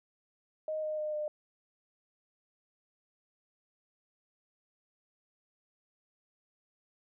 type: tone with pitch steps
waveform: sine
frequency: 622.3 / 615.9 / 609.5 / 603.2 Hz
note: D#5 / D#5 / D#5 / D5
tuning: 0 / -18 / -36 / +46 cents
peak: -32 dBFS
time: 0.68-1.28 s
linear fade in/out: 2 ms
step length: 150 ms
effects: none